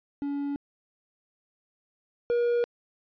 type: tone pair in turn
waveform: triangle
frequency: 283.8 / 477.3 Hz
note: C#4 / A#4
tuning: +41 / +41 cents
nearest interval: major sixth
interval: 900 cents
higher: second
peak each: -26 / -20 dBFS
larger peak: second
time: 0.22-0.56 / 2.3-2.64 s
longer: neither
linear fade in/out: 0 ms
effects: resampled to 11025 Hz